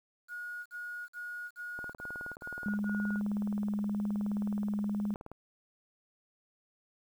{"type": "tone bursts", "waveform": "sine", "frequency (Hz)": 1445, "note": "F#6", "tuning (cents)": -41, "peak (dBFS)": -38, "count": 7, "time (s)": [0.28, 3.21], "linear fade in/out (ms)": 50, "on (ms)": 380, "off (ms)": 45}
{"type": "click train", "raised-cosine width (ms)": 1, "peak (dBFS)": -31, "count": 68, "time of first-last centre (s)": [1.79, 5.316], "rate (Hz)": 19}
{"type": "tone", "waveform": "sine", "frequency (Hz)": 206.2, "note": "G#3", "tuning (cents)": -12, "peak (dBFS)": -30, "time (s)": [2.66, 5.14], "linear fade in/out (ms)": 0}
{"effects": ["10-bit"]}